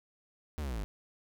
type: linear sweep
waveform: 45% pulse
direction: down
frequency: 79.2 to 46.25 Hz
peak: -34 dBFS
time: 0.58-0.84 s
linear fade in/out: 0 ms
effects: none